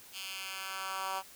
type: tone with high-pass filter sweep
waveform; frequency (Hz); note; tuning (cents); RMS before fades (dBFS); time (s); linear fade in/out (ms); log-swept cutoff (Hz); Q
10% pulse; 191.1; G3; -44; -39; 0.12-1.23; 50; 3200 to 850; 1.7
effects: white hiss -54 dBFS RMS until 1.35 s